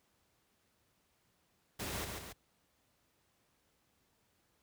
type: noise with echo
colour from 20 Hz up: pink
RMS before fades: -40 dBFS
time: 1.79-2.05 s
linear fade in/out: 10 ms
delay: 140 ms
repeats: 2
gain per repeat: -4 dB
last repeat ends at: 2.33 s
effects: pink hiss -75 dBFS RMS until 4.62 s + high-pass 60 Hz 12 dB/octave